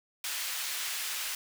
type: high-pass noise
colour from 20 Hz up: pink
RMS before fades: -35 dBFS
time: 0.24-1.35 s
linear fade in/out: 2 ms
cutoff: 1900 Hz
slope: 12 dB/octave
effects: none